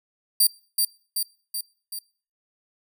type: tone with echo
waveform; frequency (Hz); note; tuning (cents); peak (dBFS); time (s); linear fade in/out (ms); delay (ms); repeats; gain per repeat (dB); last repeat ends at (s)
5% pulse; 4699; D8; 0; -8; 0.4-0.47; 5; 380; 4; -4; 1.99
effects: noise-tail reverb RT60 0.4 s tail -21 dB re dry